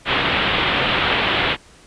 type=low-pass noise; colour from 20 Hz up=white; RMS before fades=-19 dBFS; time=0.05-1.57 s; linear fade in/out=50 ms; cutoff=3500 Hz; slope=48 dB/octave; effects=pink hiss -48 dBFS RMS until 1.86 s + resampled to 22050 Hz